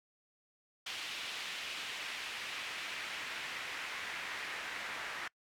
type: noise with band-pass filter sweep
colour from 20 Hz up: pink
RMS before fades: -42 dBFS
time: 0.86-5.28 s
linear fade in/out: 5 ms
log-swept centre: 3000 to 1800 Hz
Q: 1.5
effects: noise-tail reverb RT60 0.1 s tail -25 dB re dry